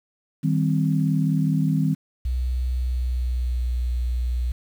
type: chord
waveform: sine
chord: C minor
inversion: first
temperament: just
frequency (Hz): 156.98 / 196.22 / 261.6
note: Eb3 / G3 / C4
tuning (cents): +16 / +2 / 0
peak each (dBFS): -20 / -25 / -25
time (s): 0.43-1.95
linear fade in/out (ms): 20
type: tone with pitch glide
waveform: sine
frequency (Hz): 62.8 to 60.98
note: B1 to B1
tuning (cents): +30 to -21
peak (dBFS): -21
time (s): 2.25-4.52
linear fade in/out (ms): 5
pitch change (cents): -51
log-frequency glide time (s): 2.77-3.76
effects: 8-bit